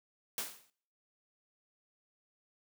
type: noise with exponential decay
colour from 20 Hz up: white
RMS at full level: -34 dBFS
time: 0.38-0.7 s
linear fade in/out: 1 ms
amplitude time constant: 69 ms
effects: noise-tail reverb RT60 0.6 s tail -24 dB re dry + high-pass 150 Hz 12 dB/octave